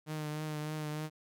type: tone with vibrato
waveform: sawtooth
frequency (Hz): 152.8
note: D#3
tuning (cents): -31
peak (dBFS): -32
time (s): 0.06-1.1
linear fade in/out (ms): 50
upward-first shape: triangle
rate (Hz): 3.3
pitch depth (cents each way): 31
effects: none